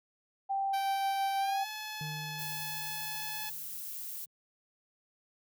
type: tone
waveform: sine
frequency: 784 Hz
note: G5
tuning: in tune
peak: -29 dBFS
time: 0.49-1.65 s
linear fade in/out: 20 ms
type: tone with pitch glide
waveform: 10% pulse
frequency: 778 to 858.3 Hz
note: G5 to A5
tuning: -13 to -43 cents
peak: -30 dBFS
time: 0.73-3.5 s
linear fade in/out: 10 ms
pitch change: +170 cents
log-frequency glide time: 1.39-1.66 s
type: tone with exponential decay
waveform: triangle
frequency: 152.5 Hz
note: D#3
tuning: 34 cents flat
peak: -35 dBFS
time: 2.01-4.27 s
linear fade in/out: 2 ms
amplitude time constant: 490 ms
type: noise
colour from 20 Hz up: violet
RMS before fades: -41 dBFS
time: 2.38-4.26 s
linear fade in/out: 20 ms
effects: none